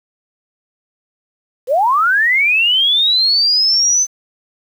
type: linear sweep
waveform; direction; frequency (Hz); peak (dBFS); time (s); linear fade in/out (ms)
sine; up; 466.2 to 6180; -10; 1.67-4.07; 50
effects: 7-bit